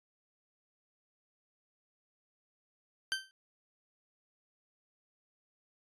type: tone with exponential decay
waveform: 20% pulse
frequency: 1554 Hz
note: G6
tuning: 16 cents flat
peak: -23 dBFS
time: 3.12-3.31 s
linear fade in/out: 0 ms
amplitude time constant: 41 ms
effects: resampled to 24000 Hz